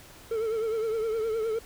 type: tone with vibrato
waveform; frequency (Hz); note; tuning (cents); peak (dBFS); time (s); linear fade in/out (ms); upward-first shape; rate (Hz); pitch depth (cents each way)
triangle; 444.9; A4; +19; -24; 0.31-1.59; 5; triangle; 9.7; 76
effects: pink hiss -50 dBFS RMS until 1.65 s